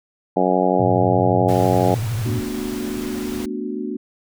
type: harmonic tone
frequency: 91.8 Hz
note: F#2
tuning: 13 cents flat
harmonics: 2 / 3 / 4 / 5 / 6 / 7 / 8 / 9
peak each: -23 / -23 / -23 / -23 / -23 / -23 / -23 / -23 dBFS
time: 0.36-1.95 s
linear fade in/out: 10 ms
type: tone with vibrato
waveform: sine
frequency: 112.8 Hz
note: A2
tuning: 44 cents sharp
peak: -20 dBFS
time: 0.79-2.4 s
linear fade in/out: 10 ms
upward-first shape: triangle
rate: 13 Hz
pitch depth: 220 cents each way
type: noise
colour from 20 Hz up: pink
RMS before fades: -34 dBFS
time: 1.48-3.46 s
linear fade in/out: 10 ms
type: chord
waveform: sine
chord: B minor seventh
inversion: third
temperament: equal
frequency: 220 / 246.9 / 293.7 / 370 Hz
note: A3 / B3 / D4 / F#4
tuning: 0 / 0 / 0 / 0 cents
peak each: -29 dBFS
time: 2.25-3.97 s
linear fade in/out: 10 ms
effects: none